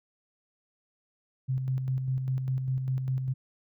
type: tone with tremolo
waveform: sine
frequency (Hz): 130.81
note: C3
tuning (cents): 0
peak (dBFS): -25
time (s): 1.48-3.34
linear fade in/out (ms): 20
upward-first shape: square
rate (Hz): 5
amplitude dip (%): 40
effects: none